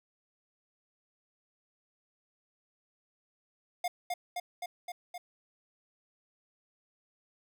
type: tone with echo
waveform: square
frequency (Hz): 711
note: F5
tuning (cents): +31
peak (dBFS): -30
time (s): 3.84-3.88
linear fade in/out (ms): 5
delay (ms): 260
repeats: 5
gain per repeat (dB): -2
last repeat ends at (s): 5.18
effects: none